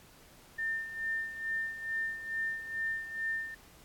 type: tone with tremolo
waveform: sine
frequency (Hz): 1800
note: A6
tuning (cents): +39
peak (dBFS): -30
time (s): 0.58-3.55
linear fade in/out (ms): 10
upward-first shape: sine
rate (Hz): 2.3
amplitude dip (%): 70
effects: pink hiss -58 dBFS RMS until 3.84 s + AAC 64 kbps